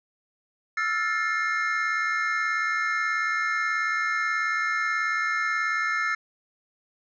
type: chord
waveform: triangle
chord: F major seventh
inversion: third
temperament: equal with one note detuned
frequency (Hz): 1318.5 / 1396.9 / 1760 / 2133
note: E6 / F6 / A6 / C7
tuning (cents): 0 / 0 / 0 / +33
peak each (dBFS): -27 / -30 / -26 / -28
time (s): 0.77-6.15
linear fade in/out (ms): 5
effects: resampled to 16000 Hz